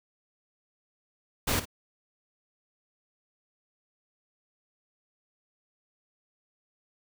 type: noise with echo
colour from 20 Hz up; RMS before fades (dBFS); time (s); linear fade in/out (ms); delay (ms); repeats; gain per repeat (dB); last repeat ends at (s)
pink; -27; 1.47-1.6; 10; 55; 1; -13; 1.655
effects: none